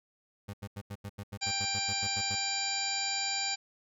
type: tone bursts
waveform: 30% pulse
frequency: 100.8 Hz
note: G2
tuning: 49 cents sharp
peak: -35 dBFS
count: 14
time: 0.48-2.355 s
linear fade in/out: 10 ms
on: 55 ms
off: 85 ms
type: harmonic tone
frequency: 790 Hz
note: G5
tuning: 13 cents sharp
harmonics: 1 / 2 / 3 / 4 / 5 / 6 / 7 / 9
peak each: -39 / -43 / -37 / -44 / -39 / -35 / -46 / -36 dBFS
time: 1.41-3.56 s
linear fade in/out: 20 ms
effects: none

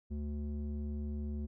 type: tone with low-pass filter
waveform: square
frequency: 73.42 Hz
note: D2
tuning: in tune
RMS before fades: -38 dBFS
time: 0.1-1.47 s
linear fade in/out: 20 ms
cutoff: 270 Hz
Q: 1.9
effects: none

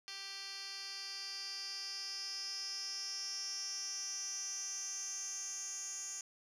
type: tone with band-pass filter sweep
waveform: 10% pulse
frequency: 392 Hz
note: G4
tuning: in tune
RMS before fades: -43 dBFS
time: 0.08-6.21 s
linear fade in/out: 0 ms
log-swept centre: 4200 to 6800 Hz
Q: 9.1
effects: none

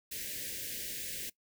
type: band-stop noise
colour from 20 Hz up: white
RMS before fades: -40 dBFS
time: 0.11-1.3 s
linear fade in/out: 10 ms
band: 600 to 1600 Hz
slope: 96 dB/octave
effects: noise-tail reverb RT60 0.1 s tail -20 dB re dry

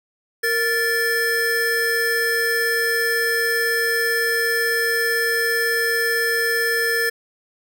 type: tone pair together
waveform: square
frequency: 463.8 / 1751 Hz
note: A#4 / A6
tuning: -9 / -9 cents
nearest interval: octave + major seventh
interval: 2300 cents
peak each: -24 / -20 dBFS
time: 0.43-7.1 s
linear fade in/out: 10 ms
effects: none

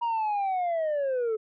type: linear sweep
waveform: sine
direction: down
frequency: 953 to 425.9 Hz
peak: -22 dBFS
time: 0.01-1.37 s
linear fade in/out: 20 ms
effects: tanh soft clip ceiling -24 dBFS

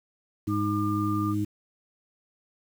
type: harmonic tone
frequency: 103.83 Hz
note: G#2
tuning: in tune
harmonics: 1 / 2 / 3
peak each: -29 / -32 / -27 dBFS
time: 0.47-1.45 s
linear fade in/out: 10 ms
type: tone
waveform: sine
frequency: 1200 Hz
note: D6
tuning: 37 cents sharp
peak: -31 dBFS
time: 0.48-1.35 s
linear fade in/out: 50 ms
effects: 8-bit

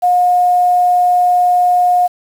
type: tone with quantisation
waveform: sine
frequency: 717 Hz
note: F5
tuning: 45 cents sharp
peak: -8 dBFS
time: 0.02-2.08 s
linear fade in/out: 20 ms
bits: 6
effects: none

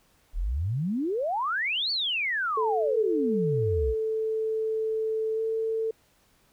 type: exponential two-way sweep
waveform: sine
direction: up then down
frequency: 34.65 to 4608 to 56.2 Hz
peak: -25 dBFS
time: 0.33-3.95 s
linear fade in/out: 50 ms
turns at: 1.91 s
type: tone with pitch glide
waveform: sine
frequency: 440 to 445.6 Hz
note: A4 to A4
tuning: 0 to +22 cents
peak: -25 dBFS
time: 2.57-5.91 s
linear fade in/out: 5 ms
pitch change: +22 cents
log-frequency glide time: 5.35-5.4 s
effects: pink hiss -64 dBFS RMS until 6.52 s

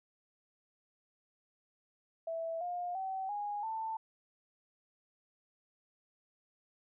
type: tone with pitch steps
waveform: sine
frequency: 658 / 709.3 / 764.6 / 824.3 / 888.5 Hz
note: E5 / F5 / G5 / G#5 / A5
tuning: -3 / +27 / -43 / -13 / +17 cents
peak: -35 dBFS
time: 2.27-3.97 s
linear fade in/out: 5 ms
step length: 340 ms
effects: none

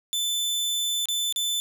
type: tone with dropouts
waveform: sawtooth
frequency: 3520 Hz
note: A7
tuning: in tune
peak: -21 dBFS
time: 0.13-1.6 s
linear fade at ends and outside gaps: 0 ms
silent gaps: 1.056-1.086 / 1.325-1.361 s
effects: none

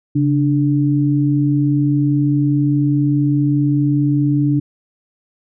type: tone pair together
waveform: sine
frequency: 138.59 / 293.7 Hz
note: C#3 / D4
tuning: 0 / 0 cents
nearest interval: octave + minor second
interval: 1300 cents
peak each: -15 dBFS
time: 0.15-4.6 s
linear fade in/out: 10 ms
effects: none

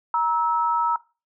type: tone pair together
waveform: sine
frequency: 944 / 1304.2 Hz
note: A#5 / E6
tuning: +22 / -19 cents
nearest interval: tritone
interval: 559 cents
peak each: -20 / -23 dBFS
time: 0.14-0.96 s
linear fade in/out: 2 ms
effects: noise-tail reverb RT60 0.3 s tail -20 dB re dry

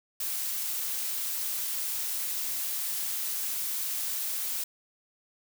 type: noise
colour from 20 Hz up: blue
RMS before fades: -32 dBFS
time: 0.2-4.64 s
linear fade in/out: 5 ms
effects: none

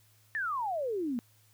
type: exponential sweep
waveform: sine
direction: down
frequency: 1830 to 226.1 Hz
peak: -30 dBFS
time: 0.35-1.19 s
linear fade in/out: 0 ms
effects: added 107 Hz sine -64 dBFS peak until 1.53 s + white hiss -66 dBFS RMS until 1.53 s

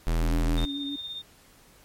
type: tone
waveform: square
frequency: 41.2 Hz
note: E1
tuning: in tune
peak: -23 dBFS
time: 0.07-0.65 s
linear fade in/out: 0 ms
type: tone with vibrato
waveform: sine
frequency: 282.3 Hz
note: C#4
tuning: 32 cents sharp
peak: -31 dBFS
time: 0.22-0.96 s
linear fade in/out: 5 ms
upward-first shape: sine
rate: 7.4 Hz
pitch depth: 23 cents each way
type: tone with tremolo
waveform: sine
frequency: 3644 Hz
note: A#7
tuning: 40 cents flat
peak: -32 dBFS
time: 0.57-1.22 s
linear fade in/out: 10 ms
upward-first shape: sine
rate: 17 Hz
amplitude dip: 45%
effects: pink hiss -56 dBFS RMS until 1.84 s + MP3 64 kbps

